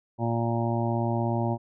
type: harmonic tone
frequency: 116.54 Hz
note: A#2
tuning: in tune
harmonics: 1 / 2 / 3 / 5 / 6 / 7 / 8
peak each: -27 / -30 / -32 / -34 / -35 / -35 / -36 dBFS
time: 0.18-1.58 s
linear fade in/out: 50 ms
effects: none